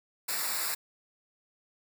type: noise with comb filter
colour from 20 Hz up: white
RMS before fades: -32 dBFS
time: 0.28-0.75 s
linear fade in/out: 10 ms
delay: 0.32 ms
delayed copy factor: -0.8
effects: none